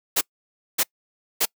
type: noise bursts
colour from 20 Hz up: white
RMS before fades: -20 dBFS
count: 3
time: 0.16-1.456 s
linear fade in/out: 10 ms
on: 52 ms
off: 570 ms
effects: noise-tail reverb RT60 0.1 s tail -26 dB re dry + high-pass 200 Hz 12 dB/octave